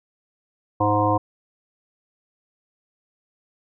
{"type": "harmonic tone", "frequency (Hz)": 104.4, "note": "G#2", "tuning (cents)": 10, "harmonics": [1, 3, 5, 7, 9, 10], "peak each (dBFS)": [-24, -24, -24, -24, -24, -24], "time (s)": [0.8, 1.18], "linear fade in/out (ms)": 10, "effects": []}